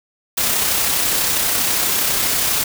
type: noise with amplitude modulation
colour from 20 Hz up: white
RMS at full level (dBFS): -17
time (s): 0.37-2.64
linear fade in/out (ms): 10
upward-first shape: sine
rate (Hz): 32.3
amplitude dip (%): 25
effects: none